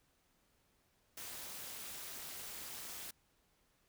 white noise with amplitude modulation, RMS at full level -44 dBFS, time 1.17-3.11 s, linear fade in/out 5 ms, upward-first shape sine, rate 251 Hz, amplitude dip 70%, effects pink hiss -75 dBFS RMS until 3.88 s

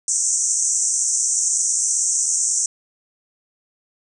pink band-pass noise, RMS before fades -20 dBFS, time 0.08-2.66 s, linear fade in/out 2 ms, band 5900 to 8600 Hz, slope 96 dB/octave, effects none

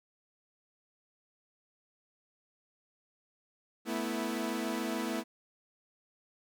sawtooth chord, A suspended second, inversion none, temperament equal with one note detuned, 220 / 246.9 / 327.9 Hz, A3 / B3 / E4, 0 / 0 / -9 cents, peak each -33 dBFS, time 3.85-5.24 s, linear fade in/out 50 ms, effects none

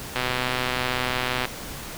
click train, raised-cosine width 0.3 ms, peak -8 dBFS, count 164, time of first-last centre 0.16-1.454 s, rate 126 Hz, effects pink hiss -36 dBFS RMS until 1.97 s

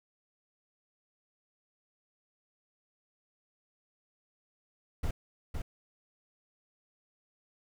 brown noise with echo, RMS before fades -31 dBFS, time 5.03-5.11 s, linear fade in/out 5 ms, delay 510 ms, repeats 1, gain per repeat -4 dB, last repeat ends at 5.62 s, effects none

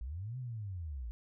sine linear two-way sweep, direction up then down, 53.2 to 130.81 to 53.2 Hz, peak -38 dBFS, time 0.01-1.11 s, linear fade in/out 0 ms, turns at 0.38 s, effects none

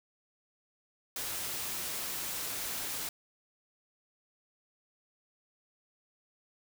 white noise, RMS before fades -37 dBFS, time 1.16-3.09 s, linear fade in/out 2 ms, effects none

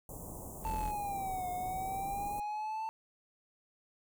pink band-stop noise, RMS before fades -45 dBFS, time 0.09-2.4 s, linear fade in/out 2 ms, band 1000 to 7000 Hz, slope 48 dB/octave
35% pulse tone, 42.79 Hz, F1, 35 cents flat, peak -35 dBFS, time 0.62-0.93 s, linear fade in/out 50 ms
triangle linear two-way sweep, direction down then up, 892 to 719 to 890 Hz, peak -33 dBFS, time 0.65-2.89 s, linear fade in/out 0 ms, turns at 1.5 s
effects none

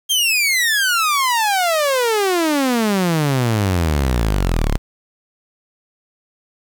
sawtooth exponential sweep, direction down, 3243 to 32.7 Hz, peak -11 dBFS, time 0.09-4.78 s, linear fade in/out 20 ms, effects 7-bit

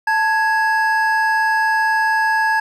triangle tone pair together, 882.2 / 1664 Hz, A5 / G#6, +4 / +3 cents, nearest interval major seventh, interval 1099 cents, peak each -15 dBFS, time 0.07-2.6 s, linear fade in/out 5 ms, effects none

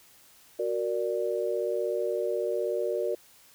sine chord, Gb augmented, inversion none, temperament equal, 370 / 466.2 / 587.3 Hz, Gb4 / Bb4 / D5, 0 / 0 / 0 cents, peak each -31 / -30 / -31 dBFS, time 0.59-3.15 s, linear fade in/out 5 ms, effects white hiss -57 dBFS RMS until 3.54 s

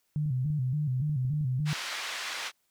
sine tone with vibrato, 138.59 Hz, C#3, in tune, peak -26 dBFS, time 0.16-1.73 s, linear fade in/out 0 ms, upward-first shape square, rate 3.5 Hz, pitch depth 140 cents each way
clicks, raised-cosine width 5 ms, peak -32 dBFS, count 9, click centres 0.258 / 0.458 / 0.503 / 1.002 / 1.096 / 1.251 / 1.336 / 1.41 / 1.602 s
pink band-pass noise, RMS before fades -36 dBFS, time 1.65-2.52 s, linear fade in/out 50 ms, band 1300 to 5200 Hz, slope 12 dB/octave
effects white hiss -74 dBFS RMS until 2.7 s

